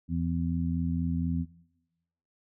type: harmonic tone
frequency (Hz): 84.2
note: E2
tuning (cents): +37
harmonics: 1 / 2 / 3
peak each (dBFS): -32 / -30 / -32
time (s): 0.08-1.46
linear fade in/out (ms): 50
effects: noise-tail reverb RT60 0.9 s tail -19 dB re dry

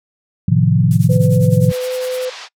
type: chord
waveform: sine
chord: F dominant seventh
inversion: first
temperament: equal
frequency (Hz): 110 / 130.81 / 155.56 / 174.61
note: A2 / C3 / Eb3 / F3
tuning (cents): 0 / 0 / 0 / 0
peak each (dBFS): -15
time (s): 0.48-1.72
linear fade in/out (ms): 5
type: noise with tremolo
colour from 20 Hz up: violet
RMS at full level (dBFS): -25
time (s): 0.91-2.25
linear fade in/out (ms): 0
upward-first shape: triangle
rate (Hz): 9.9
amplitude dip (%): 95
type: tone with pitch glide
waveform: sine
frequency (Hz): 504 to 507.8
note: B4 to B4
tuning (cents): +35 to +48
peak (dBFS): -18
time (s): 1.09-2.3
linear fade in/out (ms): 10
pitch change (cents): +13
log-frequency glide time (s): 1.82-1.88
type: band-pass noise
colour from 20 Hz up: white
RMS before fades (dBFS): -33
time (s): 1.68-2.49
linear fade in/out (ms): 50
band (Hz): 560 to 5100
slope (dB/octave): 24
effects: noise-tail reverb RT60 0.1 s tail -24 dB re dry + low-pass 11000 Hz 12 dB/octave

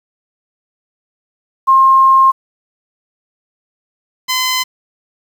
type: tone pair in turn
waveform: sine / 10% pulse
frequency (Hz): 1065 / 1023.5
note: C6 / C6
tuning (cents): +30 / -38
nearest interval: minor second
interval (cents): 68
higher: first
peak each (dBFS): -5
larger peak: neither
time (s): 1.67-2.32 / 4.28-4.64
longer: first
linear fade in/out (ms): 20
effects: 7-bit

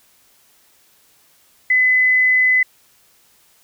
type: tone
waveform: sine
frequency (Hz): 2015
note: B6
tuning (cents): +34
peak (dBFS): -11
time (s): 1.7-2.63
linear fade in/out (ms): 5
effects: white hiss -55 dBFS RMS until 3.63 s

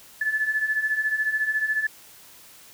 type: beating tone pair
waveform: sine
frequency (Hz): 1724 / 1738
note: A6 / A6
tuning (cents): -36 / -22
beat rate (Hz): 14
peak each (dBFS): -28 / -23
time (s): 0.21-1.87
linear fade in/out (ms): 5
effects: white hiss -49 dBFS RMS until 2.73 s

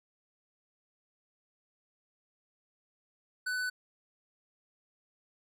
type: tone with hard clipping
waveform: sine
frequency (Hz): 1498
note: F#6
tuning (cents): +21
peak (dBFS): -33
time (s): 3.46-3.7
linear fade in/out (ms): 10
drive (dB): 13
effects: none

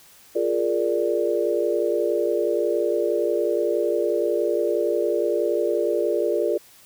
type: chord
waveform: sine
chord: Bb dominant seventh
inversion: second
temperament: equal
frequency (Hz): 349.2 / 415.3 / 466.2 / 587.3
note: F4 / Ab4 / Bb4 / D5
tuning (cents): 0 / 0 / 0 / 0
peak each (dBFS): -25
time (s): 0.35-6.58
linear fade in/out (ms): 10
effects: white hiss -51 dBFS RMS until 6.85 s

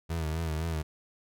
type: tone with vibrato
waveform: 30% pulse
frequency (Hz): 80.2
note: E2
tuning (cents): -47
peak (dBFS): -27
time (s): 0.09-0.83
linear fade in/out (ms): 20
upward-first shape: sine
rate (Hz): 3.9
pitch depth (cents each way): 66
effects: none

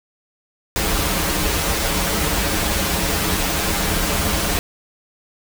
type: noise with comb filter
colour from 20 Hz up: pink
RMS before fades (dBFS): -20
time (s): 0.76-4.59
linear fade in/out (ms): 0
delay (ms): 8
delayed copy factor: -0.8
effects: none

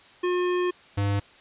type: tone pair in turn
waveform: square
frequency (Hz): 358.6 / 100.63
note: F4 / G2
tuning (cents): +46 / +46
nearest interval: octave + minor seventh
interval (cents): 2200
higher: first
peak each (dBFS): -23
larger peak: neither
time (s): 0.23-0.71 / 0.97-1.2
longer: first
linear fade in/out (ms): 10
effects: white hiss -52 dBFS RMS until 1.4 s + resampled to 8000 Hz

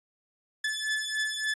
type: beating tone pair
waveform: sawtooth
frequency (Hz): 1731 / 1734.5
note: A6 / A6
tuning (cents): -29 / -25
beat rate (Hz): 3.5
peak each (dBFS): -28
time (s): 0.64-1.54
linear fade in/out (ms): 5
effects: resampled to 22050 Hz

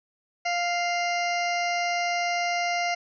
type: harmonic tone with a mistuned harmonic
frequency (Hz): 698.5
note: F5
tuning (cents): 0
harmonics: 1 / 2 / 3 / 4 / 6 / 7 / 8 / 9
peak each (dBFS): -26 / -37 / -29 / -36 / -41 / -40 / -38 / -44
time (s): 0.45-2.95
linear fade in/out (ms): 10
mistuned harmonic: 9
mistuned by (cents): -17
effects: none

